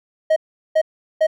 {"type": "tone bursts", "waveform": "triangle", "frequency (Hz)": 630, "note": "D#5", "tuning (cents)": 21, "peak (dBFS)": -10, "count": 3, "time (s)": [0.3, 1.269], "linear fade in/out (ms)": 10, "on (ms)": 63, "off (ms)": 390, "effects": []}